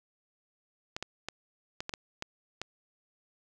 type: clicks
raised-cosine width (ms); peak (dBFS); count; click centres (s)
0.2; -18; 8; 0.965 / 1.026 / 1.286 / 1.805 / 1.894 / 1.938 / 2.224 / 2.616
effects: none